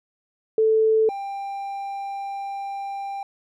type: tone pair in turn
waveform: sine / triangle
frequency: 440 / 792.4 Hz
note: A4 / G5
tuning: 0 / +18 cents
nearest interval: minor seventh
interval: 1018 cents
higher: second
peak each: -15 / -26 dBFS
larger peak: first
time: 0.58-1.09 / 1.09-3.23 s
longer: second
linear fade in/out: 2 ms
effects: none

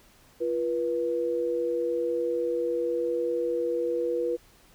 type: tone pair together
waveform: sine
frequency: 344.6 / 485.5 Hz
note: F4 / B4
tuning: -23 / -30 cents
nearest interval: tritone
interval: 593 cents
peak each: -30 / -26 dBFS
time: 0.4-4.37 s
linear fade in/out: 20 ms
effects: pink hiss -58 dBFS RMS until 4.74 s

